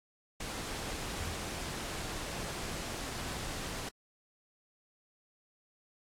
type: noise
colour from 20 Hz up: pink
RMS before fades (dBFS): -39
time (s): 0.4-3.89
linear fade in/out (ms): 5
type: tone with exponential decay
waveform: sine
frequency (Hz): 83.4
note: E2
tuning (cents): +21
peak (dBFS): -34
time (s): 1.2-1.76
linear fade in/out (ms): 5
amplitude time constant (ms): 120
effects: low-pass 10000 Hz 12 dB/octave + AAC 64 kbps